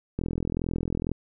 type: click train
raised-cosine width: 3 ms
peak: -15 dBFS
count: 40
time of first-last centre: 0.19-1.116 s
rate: 42.1 Hz
effects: none